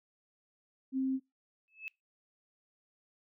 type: tone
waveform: sine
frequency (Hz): 264.2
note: C4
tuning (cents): +17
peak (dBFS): -29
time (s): 0.92-1.2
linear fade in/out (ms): 50
type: tone with exponential growth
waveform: sine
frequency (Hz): 2604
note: E7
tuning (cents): -22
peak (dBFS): -35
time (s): 1.68-1.88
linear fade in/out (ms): 0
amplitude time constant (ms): 42
effects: noise-tail reverb RT60 0.2 s tail -23 dB re dry